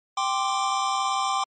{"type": "chord", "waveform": "square", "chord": "G suspended fourth", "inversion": "none", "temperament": "just", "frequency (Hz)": [784, 1045.3, 1176], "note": ["G5", "C6", "D6"], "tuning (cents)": [0, -2, 2], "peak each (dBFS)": -28, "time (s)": [0.17, 1.44], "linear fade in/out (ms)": 5, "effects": ["MP3 32 kbps"]}